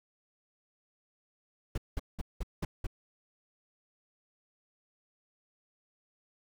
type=noise bursts; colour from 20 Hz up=brown; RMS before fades=-32 dBFS; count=6; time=1.75-2.868 s; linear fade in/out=5 ms; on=28 ms; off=190 ms; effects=none